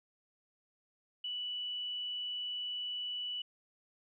sine tone, 2960 Hz, F#7, in tune, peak -36 dBFS, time 1.24-3.42 s, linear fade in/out 5 ms, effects none

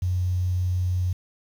sine tone, 90.6 Hz, F#2, 36 cents flat, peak -21 dBFS, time 0.02-1.13 s, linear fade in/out 5 ms, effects 8-bit

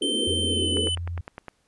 pink band-pass noise, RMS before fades -29 dBFS, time 0.01-0.89 s, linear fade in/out 5 ms, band 220 to 510 Hz, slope 96 dB/octave
square tone with pitch glide, 3105 to 3013 Hz, G7 to F#7, -17 to +31 cents, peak -25 dBFS, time 0.02-0.95 s, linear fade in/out 2 ms, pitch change -52 cents, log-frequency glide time 0.44-0.75 s
sine tone, 86 Hz, F2, 26 cents flat, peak -28 dBFS, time 0.27-1.21 s, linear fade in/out 5 ms
click train, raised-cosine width 0.5 ms, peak -21 dBFS, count 8, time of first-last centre 0.77-1.483 s, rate 9.82 Hz
effects pink hiss -68 dBFS RMS until 1.67 s + resampled to 24000 Hz

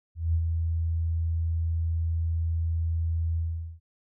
sine tone with ADSR envelope, 82.41 Hz, E2, in tune, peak -20 dBFS, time 0.15-3.8 s, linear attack 190 ms, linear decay 66 ms, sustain -4 dB, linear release 430 ms, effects none

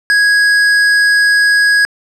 triangle tone with hard clipping, 1658 Hz, G#6, 3 cents flat, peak -9 dBFS, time 0.1-1.85 s, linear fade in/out 0 ms, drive 17 dB, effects low-pass 8000 Hz 12 dB/octave

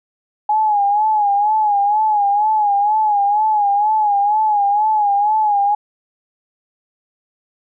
sine tone with vibrato, 835 Hz, G#5, 9 cents sharp, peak -12 dBFS, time 0.49-5.75 s, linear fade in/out 5 ms, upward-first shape sine, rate 2.1 Hz, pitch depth 72 cents each way, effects none

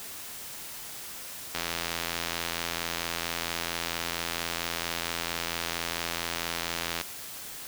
click train, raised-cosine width 0.2 ms, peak -12 dBFS, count 462, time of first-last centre 1.55-7.012 s, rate 84.4 Hz, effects white hiss -41 dBFS RMS until 7.67 s

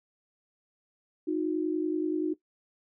sine tone pair together, 311.1 / 361.5 Hz, D#4 / F#4, 0 / -40 cents, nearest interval minor third, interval 260 cents, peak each -28 / -30 dBFS, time 1.27-2.34 s, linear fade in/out 10 ms, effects noise-tail reverb RT60 0.1 s tail -17 dB re dry

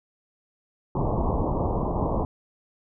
pink low-pass noise, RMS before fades -25 dBFS, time 0.95-2.25 s, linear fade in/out 2 ms, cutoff 1100 Hz, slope 96 dB/octave, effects none

